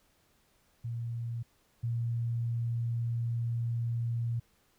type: tone pair in turn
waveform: sine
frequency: 117.2 / 117.2 Hz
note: A#2 / A#2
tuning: +10 / +10 cents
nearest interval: unison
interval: 0 cents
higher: neither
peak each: -33 / -29 dBFS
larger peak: second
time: 0.84-1.43 / 1.83-4.4 s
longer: second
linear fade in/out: 10 ms
effects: pink hiss -69 dBFS RMS until 4.78 s